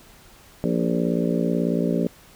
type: harmonic tone with a mistuned harmonic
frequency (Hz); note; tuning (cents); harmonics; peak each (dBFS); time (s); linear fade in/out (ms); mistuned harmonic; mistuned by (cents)
58.27; A#1; 0; 3 / 4 / 5 / 6 / 7 / 8 / 9 / 10; -24 / -25 / -27 / -35 / -28 / -33 / -32 / -32; 0.64-2.07; 0; 9; -26
effects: pink hiss -50 dBFS RMS until 2.35 s